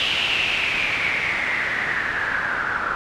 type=noise with low-pass filter sweep; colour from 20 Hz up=white; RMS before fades=-23 dBFS; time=0-2.95 s; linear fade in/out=0 ms; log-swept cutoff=3000 to 1400 Hz; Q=6.6; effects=none